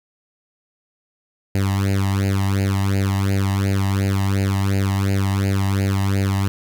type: tone with flanger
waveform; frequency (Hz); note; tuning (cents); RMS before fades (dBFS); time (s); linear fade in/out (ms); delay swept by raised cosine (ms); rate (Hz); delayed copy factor
sawtooth; 97.8; G2; -4; -19; 1.55-6.48; 0; 0.43 to 1.06; 2.8; +0.95
effects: none